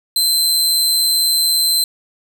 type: tone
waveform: sawtooth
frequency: 4091 Hz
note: C8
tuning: 40 cents flat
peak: -10 dBFS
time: 0.16-1.84 s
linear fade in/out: 2 ms
effects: none